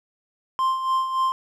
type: tone with tremolo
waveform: triangle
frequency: 1050 Hz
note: C6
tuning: 6 cents sharp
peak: -16 dBFS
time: 0.59-1.32 s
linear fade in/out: 0 ms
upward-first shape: sine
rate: 3.5 Hz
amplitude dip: 60%
effects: none